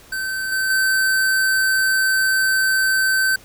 square tone with level steps, 1541 Hz, G6, 30 cents flat, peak -23 / -19 / -16 dBFS, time 0.12-3.36 s, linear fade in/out 5 ms, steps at 0.52 / 0.7 s, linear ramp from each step 2 ms, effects pink hiss -46 dBFS RMS until 3.44 s

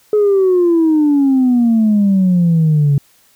sine exponential sweep, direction down, 427.3 to 139.1 Hz, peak -7 dBFS, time 0.13-2.98 s, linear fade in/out 2 ms, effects tanh soft clip ceiling -6 dBFS + white hiss -52 dBFS RMS until 3.35 s

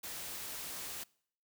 white noise, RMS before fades -43 dBFS, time 0.03-1.04 s, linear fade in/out 10 ms, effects noise-tail reverb RT60 0.6 s tail -24 dB re dry

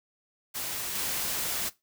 white noise with level steps, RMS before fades -34 / -31 dBFS, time 0.54-1.7 s, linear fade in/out 20 ms, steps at 0.95 s, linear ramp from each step 5 ms, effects noise-tail reverb RT60 0.2 s tail -18 dB re dry

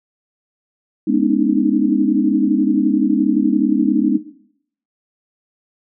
sine tone cluster, 207 / 243.9 / 274.4 / 300 / 311.7 Hz, G#3 / B3 / C#4 / D4 / D#4, -5 / -21 / -17 / +37 / +3 cents, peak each -19 dBFS, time 1.07-4.18 s, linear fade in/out 10 ms, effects noise-tail reverb RT60 0.7 s tail -17 dB re dry

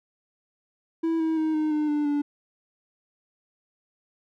triangle tone with pitch steps, 327.7 / 321.1 / 314.7 / 308.4 / 302.2 / 296.2 / 290.3 Hz, E4 / E4 / D#4 / D#4 / D4 / D4 / D4, -10 / -45 / +20 / -15 / +50 / +15 / -20 cents, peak -20 dBFS, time 1.03-2.22 s, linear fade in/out 10 ms, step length 170 ms, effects none

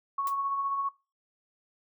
sine tone with tremolo, 1107 Hz, C#6, 3 cents flat, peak -26 dBFS, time 0.18-0.89 s, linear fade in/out 5 ms, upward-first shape sine, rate 15 Hz, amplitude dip 35%
blue noise with exponential decay, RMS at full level -36 dBFS, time 0.27-0.36 s, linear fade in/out 1 ms, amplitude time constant 19 ms
effects noise-tail reverb RT60 0.3 s tail -21 dB re dry

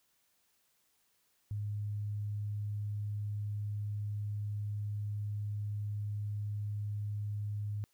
sine tone, 103.83 Hz, G#2, in tune, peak -34 dBFS, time 1.51-7.84 s, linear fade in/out 0 ms, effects white hiss -74 dBFS RMS until 7.93 s

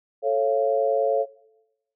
sine chord, A augmented, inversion none, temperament just, 440 / 550 / 687.5 Hz, A4 / C#5 / E#5, 0 / -14 / -27 cents, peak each -24 / -22 / -26 dBFS, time 0.22-1.26 s, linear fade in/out 50 ms, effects noise-tail reverb RT60 0.9 s tail -19 dB re dry

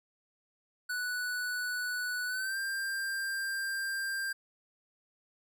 square tone with pitch glide, 1481 to 1587.3 Hz, F#6 to G6, +1 to +21 cents, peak -33 dBFS, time 0.89-4.33 s, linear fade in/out 10 ms, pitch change +120 cents, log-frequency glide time 2.27-2.58 s, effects none

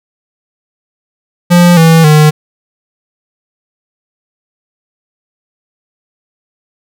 square tone with pitch steps, 175.1 / 163.37 / 152.43 Hz, F3 / E3 / D#3, +5 / -15 / -35 cents, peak -3 dBFS, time 1.5-2.31 s, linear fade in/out 20 ms, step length 270 ms, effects none

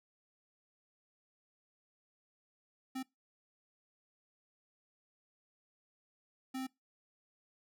square tone bursts at uneven times, 261.6 Hz, C4, in tune, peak -38 dBFS, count 2, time 2.95-3.03 / 6.54-6.67 s, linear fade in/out 10 ms, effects noise-tail reverb RT60 0.2 s tail -23 dB re dry

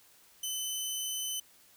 15% pulse tone, 3033 Hz, F#7, 42 cents sharp, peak -26 dBFS, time 0.43-1.4 s, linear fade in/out 5 ms, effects white hiss -61 dBFS RMS until 1.76 s

